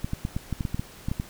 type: clicks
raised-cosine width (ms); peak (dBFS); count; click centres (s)
5; -15; 12; 0.045 / 0.134 / 0.251 / 0.365 / 0.527 / 0.608 / 0.652 / 0.745 / 0.795 / 1.085 / 1.115 / 1.199
effects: pink hiss -47 dBFS RMS until 1.29 s